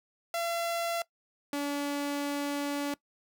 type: tone pair in turn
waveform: sawtooth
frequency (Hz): 679 / 286.3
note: F5 / D4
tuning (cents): -49 / -44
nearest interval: octave + minor third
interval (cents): 1495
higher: first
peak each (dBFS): -26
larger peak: neither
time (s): 0.34-1.02 / 1.53-2.94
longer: second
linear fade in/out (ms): 2
effects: noise-tail reverb RT60 0.1 s tail -20 dB re dry